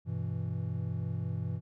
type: chord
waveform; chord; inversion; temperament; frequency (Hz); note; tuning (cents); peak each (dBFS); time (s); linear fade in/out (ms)
triangle; E minor; first; equal; 98 / 123.47 / 164.81; G2 / B2 / E3; 0 / 0 / 0; -34 / -34 / -35; 0.05-1.61; 50
effects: none